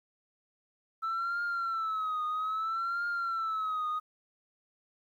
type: tone with vibrato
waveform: sine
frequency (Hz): 1318.5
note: E6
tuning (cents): 0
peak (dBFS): -28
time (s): 1.02-4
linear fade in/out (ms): 20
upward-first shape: triangle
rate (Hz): 0.61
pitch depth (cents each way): 120
effects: tanh soft clip ceiling -28 dBFS + 11-bit

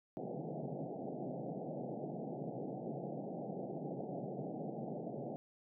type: band-pass noise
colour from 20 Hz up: pink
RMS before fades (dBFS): -43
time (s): 0.17-5.36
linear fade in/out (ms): 0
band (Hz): 130 to 790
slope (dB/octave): 96
effects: none

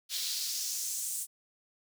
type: noise with high-pass filter sweep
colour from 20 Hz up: pink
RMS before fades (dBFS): -35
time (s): 0.09-1.27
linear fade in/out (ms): 50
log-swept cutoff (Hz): 3800 to 8500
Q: 2.2
effects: none

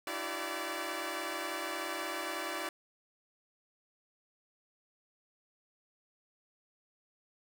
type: tone cluster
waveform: 10% pulse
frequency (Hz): 304.3 / 336.1 / 382.4 / 579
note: D#4 / E4 / G4 / D5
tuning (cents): -38 / +34 / -43 / -25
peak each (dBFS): -36 / -32 / -34 / -32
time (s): 0.07-2.69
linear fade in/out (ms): 2
effects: none

